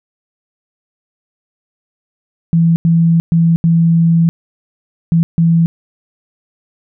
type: tone bursts at uneven times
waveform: sine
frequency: 166.4 Hz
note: E3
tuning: 17 cents sharp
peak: -7 dBFS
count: 6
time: 2.53-2.76 / 2.85-3.2 / 3.32-3.56 / 3.64-4.29 / 5.12-5.23 / 5.38-5.66 s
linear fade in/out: 0 ms
effects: none